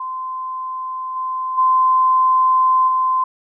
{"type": "tone with level steps", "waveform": "sine", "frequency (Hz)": 1034, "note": "C6", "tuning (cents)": -21, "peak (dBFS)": [-23, -20, -11, -14], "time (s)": [0, 3.24], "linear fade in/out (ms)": 5, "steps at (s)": [1.15, 1.57, 2.87], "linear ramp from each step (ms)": 20, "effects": []}